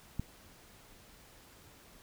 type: click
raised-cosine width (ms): 5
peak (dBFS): -21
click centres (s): 0.196
effects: pink hiss -58 dBFS RMS until 2.02 s